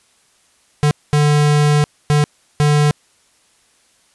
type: tone bursts at uneven times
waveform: square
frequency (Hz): 148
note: D3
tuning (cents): +14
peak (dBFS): -11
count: 4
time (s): 0.83-0.91 / 1.13-1.84 / 2.1-2.24 / 2.6-2.91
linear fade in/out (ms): 0
effects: white hiss -56 dBFS RMS until 4.14 s + resampled to 24000 Hz